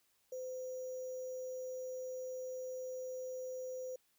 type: tone with sample-and-hold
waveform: sine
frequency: 512 Hz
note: C5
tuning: 38 cents flat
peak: -40 dBFS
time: 0.32-3.96 s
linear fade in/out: 5 ms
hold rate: 6300 Hz
effects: white hiss -75 dBFS RMS until 4.18 s